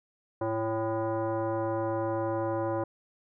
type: tone with frequency modulation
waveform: sine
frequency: 108.4 Hz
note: A2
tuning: 25 cents flat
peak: -27 dBFS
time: 0.41-2.84 s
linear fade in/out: 5 ms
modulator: 446 Hz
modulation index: 1.8
effects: none